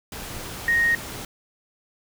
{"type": "tone in noise", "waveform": "sine", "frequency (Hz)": 1864.7, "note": "A#6", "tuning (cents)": 0, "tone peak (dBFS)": -17, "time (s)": [0.68, 0.95], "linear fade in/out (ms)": 2, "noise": "pink", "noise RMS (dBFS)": -35, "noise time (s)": [0.12, 1.25], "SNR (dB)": 15, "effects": []}